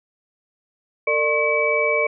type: tone cluster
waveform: sine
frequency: 454.3 / 596 / 1079 / 2291 Hz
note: A#4 / D5 / C#6 / D7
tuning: -45 / +25 / -47 / -44 cents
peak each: -23 / -22 / -27 / -20 dBFS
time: 1.07-2.07 s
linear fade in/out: 5 ms
effects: none